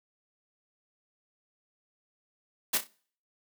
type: noise with echo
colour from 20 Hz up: white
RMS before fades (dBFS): -26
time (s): 2.73-2.78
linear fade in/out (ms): 10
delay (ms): 32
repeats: 3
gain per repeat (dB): -10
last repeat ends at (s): 2.876
effects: noise-tail reverb RT60 0.5 s tail -24 dB re dry + high-pass 200 Hz 12 dB/octave